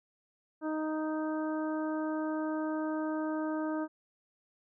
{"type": "harmonic tone", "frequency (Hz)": 311.1, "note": "D#4", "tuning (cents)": 0, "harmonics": [1, 2, 3, 4, 5], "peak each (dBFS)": [-32, -38, -42, -44, -46], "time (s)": [0.61, 3.88], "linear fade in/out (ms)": 50, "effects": []}